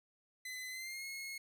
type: tone with pitch glide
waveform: sawtooth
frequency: 2023 to 2168 Hz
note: B6 to C#7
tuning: +41 to -39 cents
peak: -39 dBFS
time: 0.45-1.38 s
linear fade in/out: 5 ms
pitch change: +120 cents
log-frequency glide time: 0.69-1.05 s
effects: none